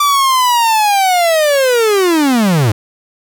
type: linear sweep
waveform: 45% pulse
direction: down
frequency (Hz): 1174.7 to 98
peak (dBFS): -9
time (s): 0-2.72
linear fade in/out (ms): 5
effects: none